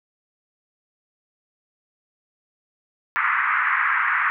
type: band-pass noise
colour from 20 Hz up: pink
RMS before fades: -21 dBFS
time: 3.16-4.3 s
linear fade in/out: 0 ms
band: 1100 to 2100 Hz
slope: 48 dB/octave
effects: none